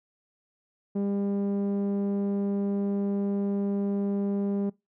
sawtooth tone with low-pass filter, 200.1 Hz, G3, 36 cents sharp, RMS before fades -28 dBFS, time 0.95-4.7 s, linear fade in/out 10 ms, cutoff 410 Hz, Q 0.98, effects noise-tail reverb RT60 0.2 s tail -22 dB re dry

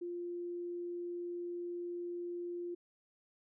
sine tone, 349.2 Hz, F4, in tune, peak -38 dBFS, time 0.01-2.75 s, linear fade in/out 10 ms, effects none

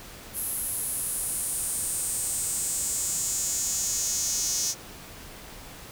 sawtooth tone with high-pass filter sweep, 365 Hz, F#4, 24 cents flat, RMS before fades -29 dBFS, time 0.33-4.75 s, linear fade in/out 50 ms, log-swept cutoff 11000 to 6000 Hz, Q 4.7, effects pink hiss -44 dBFS RMS until 5.91 s

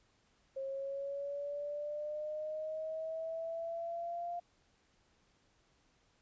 sine linear sweep, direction up, 536 to 698.5 Hz, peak -37 dBFS, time 0.56-4.4 s, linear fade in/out 10 ms, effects pink hiss -72 dBFS RMS until 6.21 s + resampled to 16000 Hz

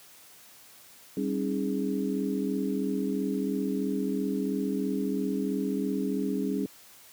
sine tone cluster, 196.1 / 271.3 / 314.3 / 415.2 Hz, G3 / C#4 / D#4 / G#4, +1 / -37 / +18 / 0 cents, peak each -31 / -30 / -35 / -34 dBFS, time 1.17-6.66 s, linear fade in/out 2 ms, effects white hiss -53 dBFS RMS until 7.12 s + high-pass 80 Hz 12 dB/octave

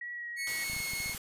sine tone with vibrato, 1914 Hz, A#6, 45 cents sharp, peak -37 dBFS, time 0.01-0.64 s, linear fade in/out 5 ms, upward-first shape triangle, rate 2.6 Hz, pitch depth 17 cents each way
sawtooth tone with pitch glide, 2204 to 2174 Hz, C#7 to C#7, -11 to -34 cents, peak -31 dBFS, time 0.36-1.16 s, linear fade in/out 50 ms, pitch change -23 cents, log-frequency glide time 0.61-0.82 s
white noise, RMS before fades -40 dBFS, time 0.47-1.18 s, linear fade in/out 2 ms
clicks, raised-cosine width 5 ms, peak -33 dBFS, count 9, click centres 0.699 / 0.734 / 0.765 / 0.803 / 0.935 / 1.003 / 1.06 / 1.096 / 1.148 s
effects resampled to 32000 Hz

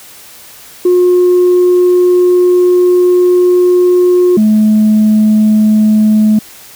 sine tone pair in turn, 359.2 / 214.6 Hz, F4 / A3, +49 / -43 cents, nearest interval major sixth, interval 892 cents, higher first, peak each -3 dBFS, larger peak neither, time 0.85-4.37 / 4.37-6.39 s, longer first, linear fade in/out 5 ms, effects tanh soft clip ceiling -2 dBFS + white hiss -35 dBFS RMS until 6.75 s

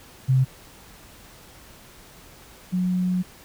sine tone pair in turn, 130.81 / 182.08 Hz, C3 / F#3, 0 / -28 cents, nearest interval tritone, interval 572 cents, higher second, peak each -15 / -20 dBFS, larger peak first, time 0.28-0.45 / 2.72-3.23 s, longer second, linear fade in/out 20 ms, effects pink hiss -48 dBFS RMS until 3.44 s

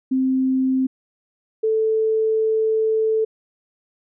sine tone pair in turn, 261.6 / 440 Hz, C4 / A4, 0 / 0 cents, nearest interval major sixth, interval 900 cents, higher second, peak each -16 / -16 dBFS, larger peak neither, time 0.11-0.87 / 1.63-3.25 s, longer second, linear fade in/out 10 ms, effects none

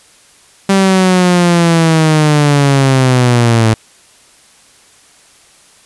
sawtooth linear sweep, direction down, 196 to 110 Hz, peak -3 dBFS, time 0.69-3.74 s, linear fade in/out 5 ms, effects white hiss -45 dBFS RMS until 5.85 s + resampled to 24000 Hz

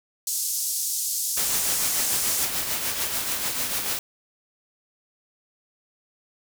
pink band-pass noise, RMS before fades -27 dBFS, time 0.27-2.45 s, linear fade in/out 2 ms, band 5600 to 15000 Hz, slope 24 dB/octave
white noise with tremolo, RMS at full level -25 dBFS, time 1.37-3.99 s, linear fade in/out 2 ms, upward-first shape triangle, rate 6.8 Hz, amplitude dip 50%
effects none

